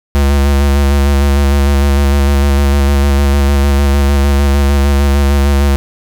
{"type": "tone with vibrato", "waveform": "square", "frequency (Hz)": 70.1, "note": "C#2", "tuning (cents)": 20, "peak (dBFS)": -8, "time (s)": [0.15, 5.76], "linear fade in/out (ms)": 0, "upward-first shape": "square", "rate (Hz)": 6.6, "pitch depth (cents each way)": 25, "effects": []}